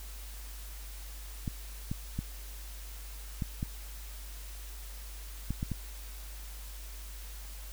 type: clicks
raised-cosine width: 5 ms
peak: -20 dBFS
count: 8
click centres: 1.478 / 1.915 / 2.19 / 3.422 / 3.629 / 5.506 / 5.629 / 5.717 s
effects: added 50 Hz sine -42 dBFS peak until 7.72 s + white hiss -50 dBFS RMS until 7.72 s